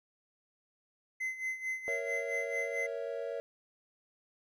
triangle tone with tremolo, 2052 Hz, C7, 34 cents flat, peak -30 dBFS, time 1.2-2.87 s, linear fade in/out 10 ms, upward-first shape sine, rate 4.5 Hz, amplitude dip 75%
triangle chord, A# diminished, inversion none, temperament equal, 466.2 / 554.4 / 659.3 Hz, A#4 / C#5 / E5, 0 / 0 / 0 cents, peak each -37 / -37 / -40 dBFS, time 1.88-3.4 s, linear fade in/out 0 ms
effects none

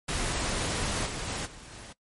pink noise with level steps, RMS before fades -30 / -35 / -33 / -47 / -45 dBFS, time 0.08-1.93 s, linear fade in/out 10 ms, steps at 1.05 / 1.26 / 1.45 / 1.71 s, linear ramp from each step 20 ms, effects noise-tail reverb RT60 0.1 s tail -20 dB re dry + MP3 48 kbps

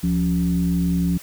sine tone with frequency modulation, 175.5 Hz, F3, 9 cents sharp, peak -17 dBFS, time 0.03-1.18 s, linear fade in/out 10 ms, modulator 103 Hz, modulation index 0.68, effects white hiss -42 dBFS RMS until 1.22 s

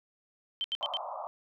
sine tone bursts, 3112 Hz, G7, 13 cents flat, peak -29 dBFS, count 4, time 0.61-0.969 s, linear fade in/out 0 ms, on 32 ms, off 77 ms
pink band-pass noise, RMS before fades -39 dBFS, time 0.81-1.27 s, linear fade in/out 0 ms, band 580 to 1200 Hz, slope 96 dB/octave
effects none

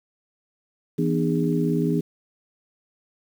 harmonic tone with a mistuned harmonic, 82 Hz, E2, 9 cents flat, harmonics 2 / 3 / 4 / 5, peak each -23 / -25 / -26 / -27 dBFS, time 0.98-2.01 s, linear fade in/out 10 ms, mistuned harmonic 4, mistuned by -130 cents, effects 8-bit

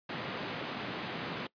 pink band-pass noise, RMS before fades -39 dBFS, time 0.09-1.47 s, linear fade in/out 5 ms, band 130 to 3900 Hz, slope 24 dB/octave, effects noise-tail reverb RT60 0.1 s tail -21 dB re dry + resampled to 11025 Hz

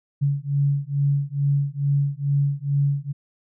sine beating tone pair, 140.3 / 142.6 Hz, C#3 / C#3, +21 / +49 cents, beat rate 2.3 Hz, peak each -22 dBFS, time 0.21-3.13 s, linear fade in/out 20 ms, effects none

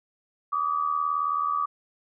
sine tone pair together, 1154 / 1232.7 Hz, D6 / D#6, -31 / -17 cents, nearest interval minor second, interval 114 cents, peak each -25 / -28 dBFS, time 0.52-1.66 s, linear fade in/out 10 ms, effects none

